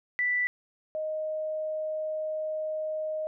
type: tone pair in turn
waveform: sine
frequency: 1975.5 / 622.2 Hz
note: B6 / D#5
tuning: 0 / 0 cents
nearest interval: octave + minor sixth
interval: 2000 cents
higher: first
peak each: -24 / -29 dBFS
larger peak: first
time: 0.19-0.47 / 0.95-3.27 s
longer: second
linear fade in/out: 0 ms
effects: none